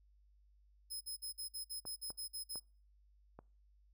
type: tone bursts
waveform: 15% pulse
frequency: 5120 Hz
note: D#8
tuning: 49 cents sharp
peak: -36 dBFS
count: 11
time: 0.9-2.6 s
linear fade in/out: 20 ms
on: 110 ms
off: 49 ms
type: clicks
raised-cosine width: 1 ms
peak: -37 dBFS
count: 4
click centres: 1.853 / 2.104 / 2.557 / 3.39 s
effects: noise-tail reverb RT60 0.4 s tail -25 dB re dry + added 50 Hz sine -65 dBFS peak until 3.93 s